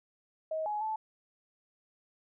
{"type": "tone with pitch steps", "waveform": "sine", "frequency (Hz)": [633, 840, 872], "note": ["D#5", "G#5", "A5"], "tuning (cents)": [30, 19, -16], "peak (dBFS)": -31, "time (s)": [0.51, 0.96], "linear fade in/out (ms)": 5, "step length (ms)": 150, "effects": []}